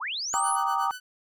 sine linear sweep, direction up, 784 to 11290 Hz, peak -29 dBFS, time 0-0.57 s, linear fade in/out 20 ms
sawtooth tone with tremolo, 1498 Hz, F#6, 21 cents sharp, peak -32 dBFS, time 0.33-1 s, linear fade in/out 2 ms, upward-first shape sine, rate 8.5 Hz, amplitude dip 90%
sine chord, Eb major seventh, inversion first, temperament equal, 784 / 932.3 / 1174.7 / 1244.5 Hz, G5 / Bb5 / D6 / Eb6, 0 / 0 / 0 / 0 cents, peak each -29 dBFS, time 0.34-0.91 s, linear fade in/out 0 ms
effects none

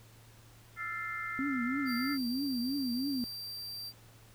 sine chord, F major seventh, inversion third, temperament equal with one note detuned, 1318.5 / 1378.5 / 1760 / 2093 Hz, E6 / F6 / A6 / C7, 0 / -23 / 0 / 0 cents, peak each -42 / -42 / -42 / -39 dBFS, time 0.76-2.18 s, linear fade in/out 50 ms
sine tone with vibrato, 260.1 Hz, C4, 10 cents flat, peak -31 dBFS, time 1.39-3.24 s, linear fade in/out 0 ms, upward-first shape triangle, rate 3.1 Hz, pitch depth 190 cents each way
45% pulse tone, 4699 Hz, D8, in tune, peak -39 dBFS, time 1.85-3.93 s, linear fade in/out 50 ms
effects added 113 Hz sine -57 dBFS peak until 4.34 s + pink hiss -60 dBFS RMS until 4.34 s

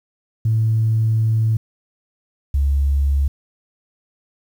sine tone pair in turn, 111 / 69.93 Hz, A2 / C#2, +16 / +16 cents, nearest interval minor sixth, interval 800 cents, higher first, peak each -13 dBFS, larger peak neither, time 0.45-1.57 / 2.54-3.28 s, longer first, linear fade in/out 5 ms, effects tanh soft clip ceiling -9 dBFS + 8-bit

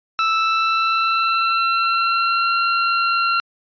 sawtooth tone with pitch glide, 1318.5 to 1372.1 Hz, E6 to F6, 0 to -31 cents, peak -12 dBFS, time 0.19-3.4 s, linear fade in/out 0 ms, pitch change +69 cents, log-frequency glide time 0.37-2.58 s, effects resampled to 11025 Hz

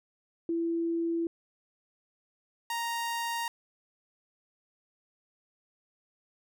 sine / sawtooth tone pair in turn, 334.4 / 932.5 Hz, E4 / A#5, +25 / 0 cents, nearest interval octave + tritone, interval 1775 cents, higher second, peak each -27 dBFS, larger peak neither, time 0.49-1.27 / 2.7-3.48 s, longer neither, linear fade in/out 2 ms, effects none

